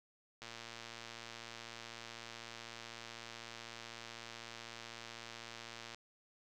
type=click train; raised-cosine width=0.2 ms; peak=-30 dBFS; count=642; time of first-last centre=0.42-5.946 s; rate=116 Hz; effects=none